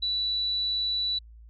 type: tone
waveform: sine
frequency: 3951 Hz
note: B7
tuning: in tune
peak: -25 dBFS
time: 0.02-1.19 s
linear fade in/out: 10 ms
effects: added 56 Hz sine -46 dBFS peak until 1.49 s